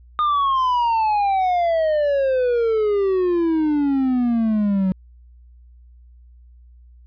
triangle exponential sweep, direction down, 1227 to 185.1 Hz, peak -14 dBFS, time 0.19-4.92 s, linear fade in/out 0 ms, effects added 60 Hz sine -44 dBFS peak until 7.06 s + resampled to 11025 Hz

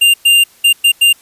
square tone bursts at uneven times, 2794 Hz, F7, in tune, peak -6 dBFS, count 5, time 0.01-0.14 / 0.25-0.44 / 0.64-0.73 / 0.84-0.92 / 1.01-1.13 s, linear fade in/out 10 ms, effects white hiss -46 dBFS RMS until 1.21 s + resampled to 32000 Hz

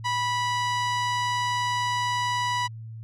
sawtooth tone, 981 Hz, B5, 12 cents flat, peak -20 dBFS, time 0.04-2.68 s, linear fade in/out 20 ms, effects added 112 Hz sine -36 dBFS peak until 3.03 s + low-pass 6000 Hz 12 dB/octave

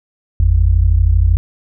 sine tone pair together, 51.95 / 84.7 Hz, G#1 / E2, +1 / +48 cents, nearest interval minor sixth, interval 847 cents, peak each -11 dBFS, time 0.4-1.37 s, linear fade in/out 0 ms, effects none

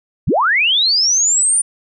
sine linear sweep, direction up, 51.91 to 9370 Hz, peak -11 dBFS, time 0.27-1.62 s, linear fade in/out 10 ms, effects none

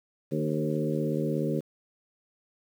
harmonic tone with a mistuned harmonic, 76.6 Hz, D#2, 27 cents flat, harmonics 2 / 3 / 4 / 5 / 6 / 7, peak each -30 / -32 / -33 / -34 / -35 / -35 dBFS, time 0.31-1.61 s, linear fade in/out 20 ms, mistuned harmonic 5, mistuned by +21 cents, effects 9-bit

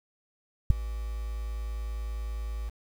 sine tone with ADSR envelope, 55 Hz, A1, in tune, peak -7 dBFS, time 0.7-2.7 s, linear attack 4 ms, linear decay 5 ms, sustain -24 dB, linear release 15 ms, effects tanh soft clip ceiling -6 dBFS + 8-bit

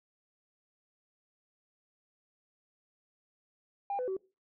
sine tone with pitch steps, 801 / 502 / 380.3 Hz, G5 / B4 / F#4, +37 / +28 / +48 cents, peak -30 dBFS, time 3.9-4.167 s, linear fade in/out 2 ms, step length 89 ms, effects noise-tail reverb RT60 0.3 s tail -23 dB re dry + tanh soft clip ceiling -28 dBFS

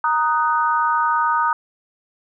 sine chord, D# minor, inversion second, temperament just, 933.4 / 1244.5 / 1493.4 Hz, A#5 / D#6 / F#6, +2 / 0 / +16 cents, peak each -19 / -19 / -24 dBFS, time 0.04-1.53 s, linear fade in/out 2 ms, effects none

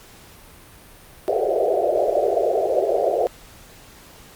white band-pass noise, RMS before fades -20 dBFS, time 1.28-3.27 s, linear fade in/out 0 ms, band 360 to 720 Hz, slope 96 dB/octave, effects pink hiss -46 dBFS RMS until 4.35 s + Opus 48 kbps

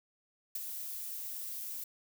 violet noise with ADSR envelope, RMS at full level -35 dBFS, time 0.55-1.84 s, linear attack 4 ms, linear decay 28 ms, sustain -6 dB, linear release 4 ms, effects none

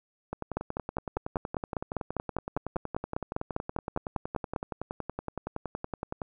two click trains, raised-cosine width 1 ms, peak -19 / -15 dBFS, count 64 / 21, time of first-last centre 0.33-6.218 / 0.57-4.562 s, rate 10.7 / 5.01 Hz, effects none

